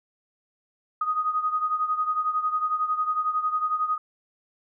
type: beating tone pair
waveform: sine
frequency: 1244.5 / 1255.5 Hz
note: D#6 / D#6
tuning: 0 / +15 cents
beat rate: 11 Hz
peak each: -24 / -29 dBFS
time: 1.01-3.98 s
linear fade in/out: 5 ms
effects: none